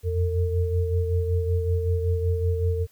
sine tone cluster, 86.2 / 91.5 / 451.8 Hz, F2 / F#2 / A4, -22 / -19 / +46 cents, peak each -22 / -30 / -28 dBFS, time 0.03-2.87 s, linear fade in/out 50 ms, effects white hiss -60 dBFS RMS until 2.91 s

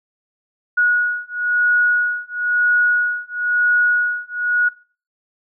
sine beating tone pair, 1455 / 1456 Hz, F#6 / F#6, -29 / -28 cents, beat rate 1 Hz, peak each -18 dBFS, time 0.77-4.69 s, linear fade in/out 10 ms, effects noise-tail reverb RT60 0.4 s tail -21 dB re dry

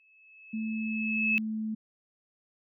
sine tone with exponential growth, 2597 Hz, E7, 26 cents flat, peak -22 dBFS, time 0-1.38 s, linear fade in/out 0 ms, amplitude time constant 300 ms
sine tone with pitch glide, 220 to 218.1 Hz, A3 to A3, 0 to -15 cents, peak -30 dBFS, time 0.53-1.75 s, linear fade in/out 10 ms, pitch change -15 cents, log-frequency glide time 0.81-1.55 s
effects none

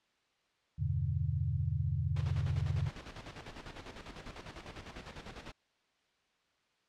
sine chord, E minor seventh, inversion none, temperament equal, 82.41 / 98 / 123.47 / 146.83 Hz, E2 / G2 / B2 / D3, 0 / 0 / 0 / 0 cents, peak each -36 dBFS, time 0.78-2.9 s, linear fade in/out 20 ms
pink noise with tremolo, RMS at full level -45 dBFS, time 2.16-5.52 s, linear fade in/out 5 ms, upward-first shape square, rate 10 Hz, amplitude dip 60%
effects white hiss -74 dBFS RMS until 6.88 s + low-pass 4000 Hz 12 dB/octave

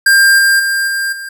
square tone with level steps, 1596 Hz, G6, 31 cents sharp, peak -6 / -8 / -13 / -15 / -24 dBFS, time 0.06-1.29 s, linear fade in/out 5 ms, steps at 0.38 / 0.59 / 0.87 / 1.12 s, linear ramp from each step 10 ms, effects none

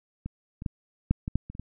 clicks, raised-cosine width 5 ms, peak -21 / -25 / -16 / -9 / -18 / -11 / -26 / -30 / -22 dBFS, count 9, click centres 0.26 / 0.621 / 0.662 / 1.11 / 1.279 / 1.356 / 1.5 / 1.551 / 1.596 s, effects none

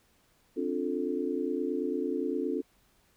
sine chord, D minor seventh, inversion third, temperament just, 264.3 / 293.7 / 352.4 / 440.5 Hz, C4 / D4 / F4 / A4, +18 / 0 / +16 / +2 cents, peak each -34 dBFS, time 0.56-2.62 s, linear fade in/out 20 ms, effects pink hiss -67 dBFS RMS until 3.16 s

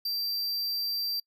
square tone, 4699 Hz, D8, in tune, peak -29 dBFS, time 0.05-1.2 s, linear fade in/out 5 ms, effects noise-tail reverb RT60 0.1 s tail -25 dB re dry

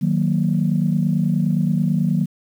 sine chord, D# minor, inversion none, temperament equal, 155.56 / 185 / 233.1 Hz, D#3 / F#3 / A#3, 0 / 0 / 0 cents, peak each -19 / -19 / -22 dBFS, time 0.01-2.26 s, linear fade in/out 20 ms, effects tanh soft clip ceiling -7 dBFS + 8-bit

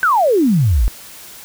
sine exponential sweep, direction down, 1568 to 44.92 Hz, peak -10 dBFS, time 0.03-0.88 s, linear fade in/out 0 ms, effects white hiss -37 dBFS RMS until 1.44 s

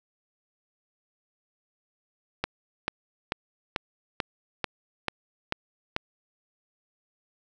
click train, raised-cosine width 0.3 ms, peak -10 dBFS, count 9, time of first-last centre 2.44-5.964 s, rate 2.27 Hz, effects none

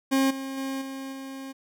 40% pulse tone with level steps, 268.8 Hz, C4, 47 cents sharp, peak -19 / -31 / -28 / -33 / -35 dBFS, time 0.11-1.53 s, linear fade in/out 20 ms, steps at 0.3 / 0.57 / 0.81 / 1.12 s, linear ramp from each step 10 ms, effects none

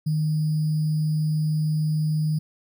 sine tone with sample-and-hold, 154.4 Hz, D#3, 13 cents flat, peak -20 dBFS, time 0.06-2.39 s, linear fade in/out 10 ms, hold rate 4900 Hz, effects none

